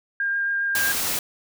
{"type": "tone with vibrato", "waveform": "sine", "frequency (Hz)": 1607, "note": "G6", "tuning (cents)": 43, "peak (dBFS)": -21, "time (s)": [0.2, 0.92], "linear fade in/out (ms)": 2, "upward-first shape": "triangle", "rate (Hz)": 7.4, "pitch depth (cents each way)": 11}
{"type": "noise", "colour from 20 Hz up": "white", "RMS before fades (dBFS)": -25, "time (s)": [0.75, 1.19], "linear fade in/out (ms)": 2}
{"effects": []}